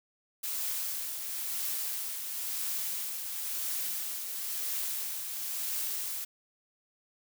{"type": "noise with tremolo", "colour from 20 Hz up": "blue", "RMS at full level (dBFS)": -33, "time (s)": [0.43, 6.25], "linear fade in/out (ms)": 10, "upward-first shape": "triangle", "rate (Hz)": 0.98, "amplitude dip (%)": 45, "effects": []}